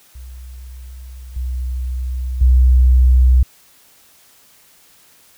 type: tone with level steps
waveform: sine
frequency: 63.1 Hz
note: B1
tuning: 38 cents sharp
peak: -31 / -19 / -7 dBFS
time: 0.15-3.43 s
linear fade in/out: 5 ms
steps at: 1.36 / 2.41 s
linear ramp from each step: 5 ms
effects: white hiss -50 dBFS RMS until 5.37 s